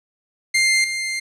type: tone with level steps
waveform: sawtooth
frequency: 2101 Hz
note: C7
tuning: 7 cents sharp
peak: -11 / -19 dBFS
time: 0.54-1.2 s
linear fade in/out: 10 ms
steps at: 0.84 s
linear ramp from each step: 2 ms
effects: resampled to 24000 Hz